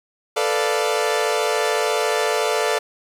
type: chord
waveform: sawtooth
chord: B half-diminished seventh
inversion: third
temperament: equal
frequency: 440 / 493.9 / 587.3 / 698.5 Hz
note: A4 / B4 / D5 / F5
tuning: 0 / 0 / 0 / 0 cents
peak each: -18 / -22 / -20 / -22 dBFS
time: 0.36-2.79 s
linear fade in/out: 10 ms
effects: low-pass 11000 Hz 12 dB/octave + 8-bit